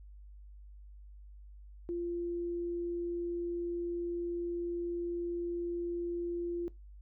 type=tone; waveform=sine; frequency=345.5 Hz; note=F4; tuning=19 cents flat; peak=-33 dBFS; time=1.89-6.68 s; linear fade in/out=0 ms; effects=noise-tail reverb RT60 0.2 s tail -20 dB re dry + added 50 Hz sine -49 dBFS peak until 7.01 s